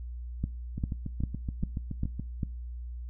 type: two click trains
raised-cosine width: 5 ms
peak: -21 / -17 dBFS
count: 11 / 6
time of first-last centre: 0.78-2.196 / 0.44-2.432 s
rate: 7.06 / 2.51 Hz
effects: noise-tail reverb RT60 0.4 s tail -22 dB re dry + added 60 Hz sine -36 dBFS peak until 3.09 s